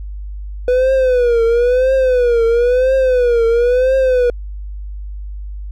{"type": "tone with vibrato", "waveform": "triangle", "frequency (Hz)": 492.9, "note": "B4", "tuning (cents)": -3, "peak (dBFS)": -8, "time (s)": [0.68, 4.3], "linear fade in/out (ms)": 2, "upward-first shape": "triangle", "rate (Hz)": 0.99, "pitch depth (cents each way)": 140, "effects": ["added 50 Hz sine -24 dBFS peak until 5.71 s"]}